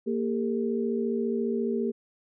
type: tone cluster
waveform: sine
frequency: 232.7 / 400.8 / 455.4 Hz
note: A#3 / G4 / A#4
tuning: -3 / +38 / -40 cents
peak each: -28 / -29 / -33 dBFS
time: 0.06-1.92 s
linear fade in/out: 20 ms
effects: none